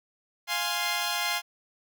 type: chord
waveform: 10% pulse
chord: F minor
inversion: none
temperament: equal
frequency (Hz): 698.5 / 830.6 / 1046.5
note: F5 / Ab5 / C6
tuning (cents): 0 / 0 / 0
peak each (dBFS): -23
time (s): 0.47-1.42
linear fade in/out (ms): 50
effects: none